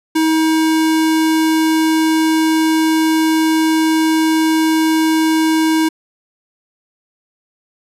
square tone, 318.3 Hz, D#4, 39 cents sharp, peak -12 dBFS, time 0.15-5.89 s, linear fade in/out 10 ms, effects resampled to 32000 Hz + 9-bit

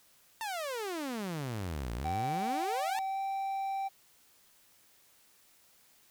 sawtooth exponential two-way sweep, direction down then up, 918 to 55.1 to 918 Hz, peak -31 dBFS, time 0.41-2.99 s, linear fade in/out 0 ms, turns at 1.93 s
triangle tone with pitch glide, 770 to 779.8 Hz, G5 to G5, -31 to -9 cents, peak -30 dBFS, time 2.04-3.89 s, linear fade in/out 20 ms, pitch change +22 cents, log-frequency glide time 3.04-3.2 s
effects white hiss -64 dBFS RMS until 6.1 s

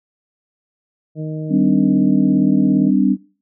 harmonic tone, 155.56 Hz, D#3, in tune, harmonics 1 / 2 / 3 / 4, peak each -23 / -29 / -33 / -35 dBFS, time 1.15-2.92 s, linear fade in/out 50 ms
sine chord, G suspended fourth, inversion none, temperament equal with one note detuned, 196 / 256.1 / 293.7 Hz, G3 / C4 / D4, 0 / -37 / 0 cents, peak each -16 dBFS, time 1.49-3.17 s, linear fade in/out 50 ms
effects noise-tail reverb RT60 0.4 s tail -22 dB re dry

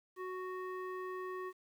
square tone with low-pass filter, 370 Hz, F#4, in tune, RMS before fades -42 dBFS, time 0.16-1.53 s, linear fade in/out 50 ms, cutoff 1500 Hz, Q 5, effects 11-bit

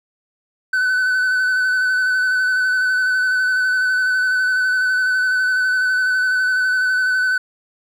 triangle tone with vibrato, 1508 Hz, F#6, 32 cents sharp, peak -13 dBFS, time 0.73-7.38 s, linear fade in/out 5 ms, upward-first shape square, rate 12 Hz, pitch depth 18 cents each way, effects none

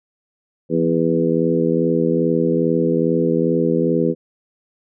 harmonic tone with a mistuned harmonic, 82.41 Hz, E2, in tune, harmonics 2 / 3 / 4 / 5 / 6, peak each -21 / -21 / -21 / -21 / -21 dBFS, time 0.69-4.15 s, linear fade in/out 50 ms, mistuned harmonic 2, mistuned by +31 cents, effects none

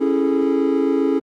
triangle chord, A major seventh, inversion first, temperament just, 275 / 330 / 412.5 / 440 Hz, C#4 / E4 / G#4 / A4, -14 / +2 / -12 / 0 cents, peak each -17 / -20 / -19 / -22 dBFS, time 0-1.2 s, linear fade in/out 20 ms, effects Opus 24 kbps

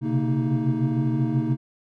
triangle tone cluster, 126 / 133.3 / 139.2 / 231.1 / 313.7 Hz, B2 / C3 / C#3 / A#3 / D#4, +35 / +33 / +8 / -15 / +14 cents, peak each -25 dBFS, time 0.01-1.57 s, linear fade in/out 50 ms, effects none

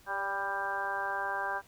harmonic tone with a mistuned harmonic, 197.5 Hz, G3, 13 cents sharp, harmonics 2 / 3 / 4 / 5 / 6 / 7 / 8, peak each -45 / -42 / -37 / -37 / -41 / -45 / -35 dBFS, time 0.06-1.62 s, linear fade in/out 50 ms, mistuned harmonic 3, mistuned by -26 cents, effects pink hiss -60 dBFS RMS until 1.67 s

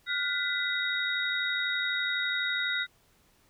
sine tone cluster, 1425 / 1517 / 1996 / 3766 Hz, F6 / F#6 / B6 / A#7, +34 / +43 / +18 / +17 cents, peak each -32 / -37 / -32 / -32 dBFS, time 0.06-2.87 s, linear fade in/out 50 ms, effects pink hiss -65 dBFS RMS until 3.49 s

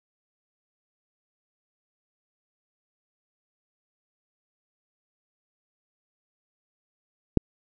click, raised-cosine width 3 ms, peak -4 dBFS, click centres 7.373 s, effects none

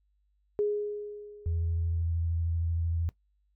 sine tone with exponential decay, 415.3 Hz, G#4, in tune, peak -23 dBFS, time 0.59-2.02 s, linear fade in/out 0 ms, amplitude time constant 310 ms
sine tone with vibrato, 83.5 Hz, E2, 23 cents sharp, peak -27 dBFS, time 1.46-3.09 s, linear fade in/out 0 ms, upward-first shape sine, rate 13 Hz, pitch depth 20 cents each way
effects noise-tail reverb RT60 0.1 s tail -17 dB re dry + added 50 Hz sine -68 dBFS peak until 3.55 s

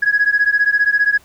sine beating tone pair, 1661.2 / 1676.2 Hz, G#6 / G#6, 0 / +16 cents, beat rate 15 Hz, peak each -14 / -14 dBFS, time 0.02-1.18 s, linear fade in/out 10 ms, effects tanh soft clip ceiling -6 dBFS + pink hiss -50 dBFS RMS until 1.24 s

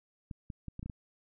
clicks, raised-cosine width 5 ms, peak -28 dBFS, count 7, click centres 0.312 / 0.502 / 0.683 / 0.794 / 0.829 / 0.86 / 0.898 s, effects none

